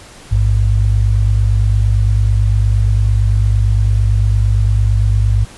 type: tone pair together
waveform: sine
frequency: 55 / 103.83 Hz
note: A1 / G#2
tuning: 0 / 0 cents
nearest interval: major seventh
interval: 1100 cents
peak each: -12 dBFS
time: 0.31-5.45 s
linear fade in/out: 10 ms
effects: pink hiss -38 dBFS RMS until 5.57 s + resampled to 24000 Hz